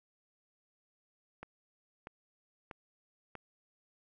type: click train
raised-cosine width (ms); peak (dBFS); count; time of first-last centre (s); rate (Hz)
0.5; -29; 4; 1.43-3.353; 1.56
effects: none